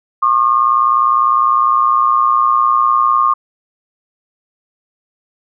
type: tone pair together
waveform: sine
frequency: 1084 / 1203.8 Hz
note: C#6 / D6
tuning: -39 / +42 cents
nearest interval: major second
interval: 181 cents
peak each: -12 dBFS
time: 0.22-3.34 s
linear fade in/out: 10 ms
effects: none